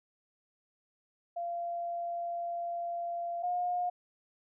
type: tone pair in turn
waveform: sine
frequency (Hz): 689 / 713.7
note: F5 / F5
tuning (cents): -24 / +37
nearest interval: minor second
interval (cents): 61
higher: second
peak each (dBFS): -33 / -29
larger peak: second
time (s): 1.36-3.43 / 3.43-3.9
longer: first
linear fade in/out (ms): 10
effects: none